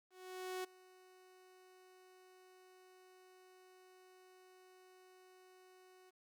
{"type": "tone with ADSR envelope", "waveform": "sawtooth", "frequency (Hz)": 370, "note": "F#4", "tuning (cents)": 0, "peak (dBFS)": -36, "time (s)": [0.1, 6.11], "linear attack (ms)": 540, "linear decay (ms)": 11, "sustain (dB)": -22, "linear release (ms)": 20, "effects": ["13-bit"]}